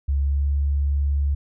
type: tone with pitch glide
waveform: sine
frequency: 69.7 to 70.88 Hz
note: C#2 to C#2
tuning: +10 to +39 cents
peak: -18 dBFS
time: 0.08-1.35 s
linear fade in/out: 10 ms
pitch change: +29 cents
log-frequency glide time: 0.22-0.47 s
effects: none